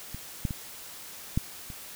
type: clicks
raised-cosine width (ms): 5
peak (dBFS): -25 / -15 / -21 / -12 / -29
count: 5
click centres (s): 0.146 / 0.452 / 0.508 / 1.375 / 1.702
effects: white hiss -44 dBFS RMS until 1.95 s